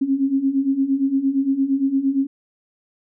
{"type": "beating tone pair", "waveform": "sine", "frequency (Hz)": [266, 274.7], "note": ["C4", "C#4"], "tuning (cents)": [29, -16], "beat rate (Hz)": 8.7, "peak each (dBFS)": [-22, -18], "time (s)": [0.01, 2.27], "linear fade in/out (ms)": 10, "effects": []}